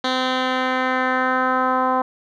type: tone with low-pass filter sweep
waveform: 10% pulse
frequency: 257.3 Hz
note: C4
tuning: 29 cents flat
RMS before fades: -20 dBFS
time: 0.04-2.02 s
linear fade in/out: 5 ms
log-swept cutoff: 3900 to 1000 Hz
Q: 2.3
effects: none